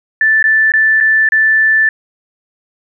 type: tone with dropouts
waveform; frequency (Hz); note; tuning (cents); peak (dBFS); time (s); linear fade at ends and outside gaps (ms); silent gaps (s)
sine; 1760; A6; 0; -7; 0.21-1.89; 2; 0.427-0.44 / 0.72-0.737 / 1.003-1.008 / 1.289-1.321
effects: none